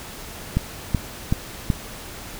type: click train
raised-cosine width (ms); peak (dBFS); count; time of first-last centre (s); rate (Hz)
5; -6; 4; 0.57-1.702; 2.65
effects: pink hiss -37 dBFS RMS until 2.39 s